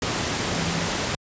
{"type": "tone in noise", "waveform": "sine", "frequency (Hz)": 168.5, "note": "E3", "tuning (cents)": 38, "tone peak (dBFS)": -28, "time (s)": [0.53, 0.86], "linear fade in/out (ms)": 2, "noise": "pink", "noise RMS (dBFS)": -25, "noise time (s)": [0.02, 1.15], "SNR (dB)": -6, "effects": ["high-pass 80 Hz 12 dB/octave", "resampled to 16000 Hz"]}